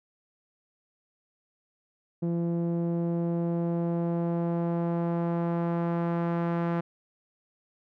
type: tone with low-pass filter sweep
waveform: sawtooth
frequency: 170 Hz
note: F3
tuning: 46 cents flat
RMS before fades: -28 dBFS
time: 2.22-6.81 s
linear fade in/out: 10 ms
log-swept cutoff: 390 to 1400 Hz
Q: 1
effects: none